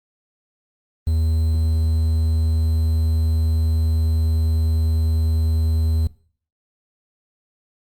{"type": "tone with quantisation", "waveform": "triangle", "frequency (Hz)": 80, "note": "D#2", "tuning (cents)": 49, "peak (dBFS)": -14, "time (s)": [1.07, 6.07], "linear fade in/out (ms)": 0, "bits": 7, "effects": ["noise-tail reverb RT60 0.5 s tail -21 dB re dry", "Opus 32 kbps"]}